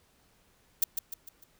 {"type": "noise with echo", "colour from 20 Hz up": "violet", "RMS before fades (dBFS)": -23, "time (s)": [0.82, 0.84], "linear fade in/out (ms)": 5, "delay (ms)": 150, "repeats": 4, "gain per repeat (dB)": -7, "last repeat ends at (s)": 1.44, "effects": ["pink hiss -66 dBFS RMS until 1.59 s"]}